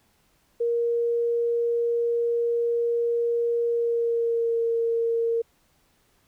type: tone with pitch glide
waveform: sine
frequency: 470 to 461.4 Hz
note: A#4 to A#4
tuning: +14 to -18 cents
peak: -21 dBFS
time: 0.6-5.42 s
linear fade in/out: 10 ms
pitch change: -32 cents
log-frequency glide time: 3.67-4.61 s
effects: pink hiss -65 dBFS RMS until 6.27 s